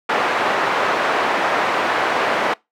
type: band-pass noise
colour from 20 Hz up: pink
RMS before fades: -19 dBFS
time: 0.09-2.54 s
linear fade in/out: 5 ms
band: 560 to 1800 Hz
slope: 12 dB/octave
effects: noise-tail reverb RT60 0.2 s tail -23 dB re dry